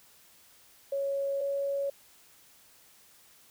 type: tone pair in turn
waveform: sine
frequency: 554.4 / 557.9 Hz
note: C#5 / C#5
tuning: 0 / +11 cents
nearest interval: unison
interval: 11 cents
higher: second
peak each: -28 / -28 dBFS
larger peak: neither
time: 0.92-1.41 / 1.41-1.9 s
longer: neither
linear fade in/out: 5 ms
effects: white hiss -59 dBFS RMS until 3.5 s